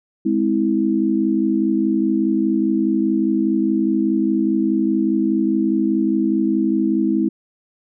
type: chord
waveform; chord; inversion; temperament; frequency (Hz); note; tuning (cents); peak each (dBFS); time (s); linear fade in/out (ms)
sine; Ab augmented; none; just; 207.7 / 259.6 / 324.5; Ab3 / C4 / E4; 0 / -13 / -27; -20 / -21 / -18; 0.25-7.29; 10
effects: none